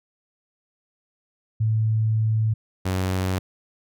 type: tone pair in turn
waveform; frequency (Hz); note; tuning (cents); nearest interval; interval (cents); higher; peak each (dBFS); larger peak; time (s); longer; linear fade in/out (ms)
sine / sawtooth; 110 / 93.4; A2 / F#2; 0 / +17; minor third; 283; first; -18; neither; 1.6-2.54 / 2.85-3.39; first; 10
effects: none